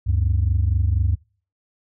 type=tone pair together; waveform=sine; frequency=72.14 / 96.3 Hz; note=D2 / G2; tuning=-30 / -30 cents; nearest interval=perfect fourth; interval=500 cents; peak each=-18 dBFS; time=0.06-1.16 s; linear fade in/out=20 ms; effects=noise-tail reverb RT60 0.4 s tail -25 dB re dry + tanh soft clip ceiling -11 dBFS